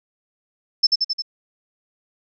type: tone with echo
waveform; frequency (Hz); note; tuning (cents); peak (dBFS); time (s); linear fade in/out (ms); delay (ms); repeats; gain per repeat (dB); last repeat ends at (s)
sine; 5274; E8; 0; -10; 0.83-0.87; 10; 88; 4; -3; 1.222
effects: none